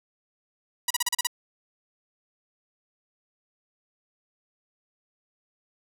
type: tone bursts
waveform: 5% pulse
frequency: 969 Hz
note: B5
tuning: 33 cents flat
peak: -10 dBFS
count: 7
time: 0.88-1.271 s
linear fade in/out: 5 ms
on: 25 ms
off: 36 ms
effects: none